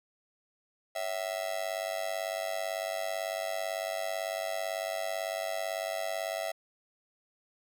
45% pulse tone with amplitude modulation, 659.3 Hz, E5, in tune, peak -28 dBFS, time 0.95-6.52 s, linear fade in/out 10 ms, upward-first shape sine, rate 98 Hz, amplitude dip 95%, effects none

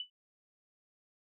sine tone with exponential decay, 2979 Hz, F#7, 11 cents sharp, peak -33 dBFS, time 0-0.1 s, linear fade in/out 2 ms, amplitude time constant 21 ms, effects none

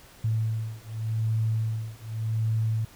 sine beating tone pair, 110.6 / 111.46 Hz, A2 / A2, +9 / +23 cents, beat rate 0.86 Hz, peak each -28 dBFS, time 0.24-2.85 s, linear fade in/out 5 ms, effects pink hiss -52 dBFS RMS until 2.95 s

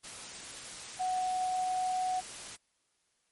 sine tone in noise, 740 Hz, F#5, in tune, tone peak -29 dBFS, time 0.99-2.21 s, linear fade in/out 20 ms, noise white, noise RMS -44 dBFS, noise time 0.03-2.57 s, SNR +12 dB, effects white hiss -75 dBFS RMS until 3.31 s + MP3 48 kbps

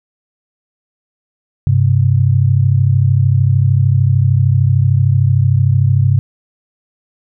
sine tone pair together, 99.3 / 132.55 Hz, G2 / C3, +23 / +23 cents, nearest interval perfect fourth, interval 500 cents, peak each -11 dBFS, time 1.67-6.19 s, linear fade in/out 0 ms, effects none

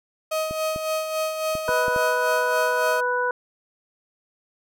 35% pulse tone with tremolo, 630 Hz, D#5, 21 cents sharp, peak -20 dBFS, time 0.31-3.01 s, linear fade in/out 10 ms, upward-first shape sine, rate 3.6 Hz, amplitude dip 50%
clicks, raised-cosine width 3 ms, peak -21 dBFS, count 6, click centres 0.51 / 0.761 / 1.553 / 1.691 / 1.882 / 1.962 s
harmonic tone, 493.9 Hz, B4, in tune, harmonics 1 / 2 / 3, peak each -25 / -25 / -25 dBFS, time 1.68-3.31 s, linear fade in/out 2 ms
effects none

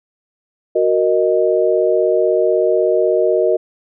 sine chord, D# minor, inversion first, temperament equal, 370 / 466.2 / 622.3 Hz, F#4 / A#4 / D#5, 0 / 0 / 0 cents, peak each -16 dBFS, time 0.75-3.57 s, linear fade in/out 10 ms, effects none

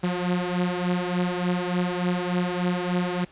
sawtooth beating tone pair, 177.6 / 181 Hz, F3 / F#3, +29 / -38 cents, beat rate 3.4 Hz, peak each -21 / -24 dBFS, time 0.03-3.25 s, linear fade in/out 10 ms, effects pink hiss -53 dBFS RMS until 3.31 s + resampled to 8000 Hz

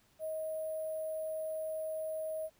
sine tone with sample-and-hold, 630 Hz, D#5, 21 cents sharp, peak -35 dBFS, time 0.19-2.5 s, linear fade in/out 50 ms, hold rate 11025 Hz, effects pink hiss -69 dBFS RMS until 2.59 s

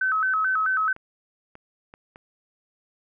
sine tone with vibrato, 1400 Hz, F6, 4 cents sharp, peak -20 dBFS, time 0.01-0.93 s, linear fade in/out 5 ms, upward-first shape square, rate 4.6 Hz, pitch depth 150 cents each way
clicks, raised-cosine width 0.5 ms, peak -29 dBFS, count 4, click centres 0.964 / 1.554 / 1.939 / 2.159 s
effects none

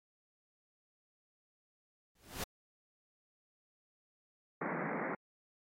pink noise with exponential growth, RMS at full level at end -35 dBFS, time 2.15-2.44 s, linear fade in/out 5 ms, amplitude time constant 61 ms
pink band-pass noise, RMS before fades -38 dBFS, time 4.61-5.15 s, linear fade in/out 5 ms, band 150 to 2200 Hz, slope 96 dB/octave
effects AAC 48 kbps

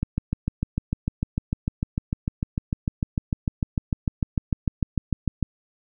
click train, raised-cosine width 5 ms, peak -10 dBFS, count 37, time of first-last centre 0.03-5.427 s, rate 6.67 Hz, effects none

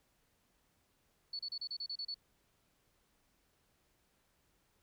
sine tone bursts, 4435 Hz, C#8, in tune, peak -38 dBFS, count 9, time 1.33-2.144 s, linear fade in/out 5 ms, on 62 ms, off 32 ms, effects pink hiss -75 dBFS RMS until 4.82 s

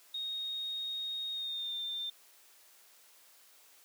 sine tone with pitch glide, 3729 to 3594 Hz, A#7 to A7, 0 to +36 cents, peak -35 dBFS, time 0.14-2.1 s, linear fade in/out 5 ms, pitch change -64 cents, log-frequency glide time 1.32-1.77 s, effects white hiss -61 dBFS RMS until 3.84 s + high-pass 400 Hz 12 dB/octave

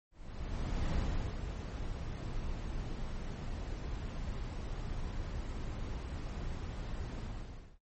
brown noise with ADSR envelope, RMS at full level -32 dBFS, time 0.11-7.79 s, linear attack 820 ms, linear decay 430 ms, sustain -7 dB, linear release 580 ms, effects noise-tail reverb RT60 0.1 s tail -19 dB re dry + MP3 32 kbps

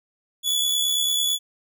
sawtooth tone with amplitude modulation, 3419 Hz, G#7, 50 cents sharp, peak -15 dBFS, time 0.43-1.39 s, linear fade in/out 50 ms, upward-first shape sine, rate 69 Hz, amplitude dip 45%, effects none

